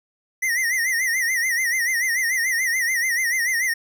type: tone with vibrato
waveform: square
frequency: 1956 Hz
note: B6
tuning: 17 cents flat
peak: -20 dBFS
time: 0.42-3.74 s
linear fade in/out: 10 ms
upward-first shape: sine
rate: 6.9 Hz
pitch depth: 120 cents each way
effects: none